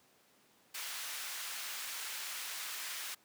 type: high-pass noise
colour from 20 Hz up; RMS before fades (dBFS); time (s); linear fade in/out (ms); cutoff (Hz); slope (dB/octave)
pink; -42; 0.74-3.15; 10; 1600; 12
effects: pink hiss -67 dBFS RMS until 3.24 s + high-pass 200 Hz 12 dB/octave